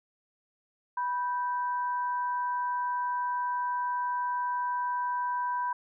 sine tone pair together, 984 / 1558 Hz, B5 / G6, -7 / -11 cents, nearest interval minor sixth, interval 796 cents, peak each -28 / -38 dBFS, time 0.97-5.73 s, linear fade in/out 5 ms, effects none

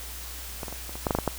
clicks, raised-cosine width 1 ms, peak -19 / -22 / -23 / -25 / -23 / -10 / -9 / -9 / -11 / -9 dBFS, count 10, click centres 0.632 / 0.682 / 0.726 / 0.894 / 0.955 / 1.068 / 1.108 / 1.15 / 1.187 / 1.277 s, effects added 60 Hz sine -40 dBFS peak until 1.38 s + white hiss -40 dBFS RMS until 1.38 s

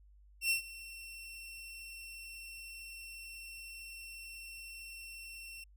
sawtooth tone with ADSR envelope, 2709 Hz, E7, 47 cents sharp, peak -24 dBFS, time 0.41-5.64 s, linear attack 95 ms, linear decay 110 ms, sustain -19 dB, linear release 5 ms, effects added 50 Hz sine -58 dBFS peak until 5.76 s

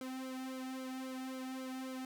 sawtooth tone with flanger, 260.1 Hz, C4, 10 cents flat, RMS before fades -43 dBFS, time 0.01-2.05 s, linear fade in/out 2 ms, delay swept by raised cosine 1.1 to 2.07 ms, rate 3.7 Hz, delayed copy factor -1, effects none

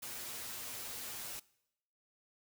white noise with comb filter, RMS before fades -44 dBFS, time 0.02-1.4 s, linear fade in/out 10 ms, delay 8.3 ms, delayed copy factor +0.9, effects noise-tail reverb RT60 0.8 s tail -22 dB re dry

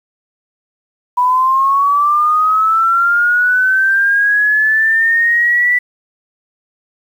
sine linear sweep, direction up, 981 to 1975.5 Hz, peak -9 dBFS, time 1.17-5.79 s, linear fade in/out 10 ms, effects 7-bit

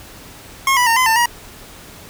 25% pulse tone with pitch steps, 1081 / 983 / 916 / 1022 / 896 / 954 Hz, C#6 / B5 / A#5 / C6 / A5 / A#5, -44 / -8 / -31 / -41 / +31 / +40 cents, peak -8 dBFS, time 0.67-1.258 s, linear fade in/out 2 ms, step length 98 ms, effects pink hiss -39 dBFS RMS until 2.09 s

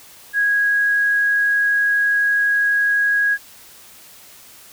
sine tone, 1652 Hz, G#6, 10 cents flat, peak -14 dBFS, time 0.33-3.38 s, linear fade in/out 50 ms, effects white hiss -44 dBFS RMS until 4.72 s

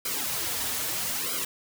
white noise with flanger, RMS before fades -30 dBFS, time 0.05-1.45 s, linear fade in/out 5 ms, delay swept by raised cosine 1.1 to 5.9 ms, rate 0.78 Hz, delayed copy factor -1, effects none

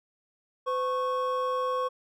triangle tone pair together, 508.4 / 1100 Hz, C5 / C#6, -50 / -14 cents, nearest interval octave + minor second, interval 1336 cents, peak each -27 dBFS, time 0.66-1.89 s, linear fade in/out 20 ms, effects none

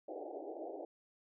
pink band-pass noise, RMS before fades -45 dBFS, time 0.08-0.85 s, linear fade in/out 5 ms, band 300 to 790 Hz, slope 96 dB/octave, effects none

